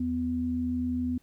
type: tone pair together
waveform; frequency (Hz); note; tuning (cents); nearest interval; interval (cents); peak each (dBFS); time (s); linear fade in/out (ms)
sine; 80.8 / 249.8; E2 / B3; -34 / +20; octave + minor sixth; 1954; -35 / -27; 0-1.18; 5
effects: pink hiss -67 dBFS RMS until 1.22 s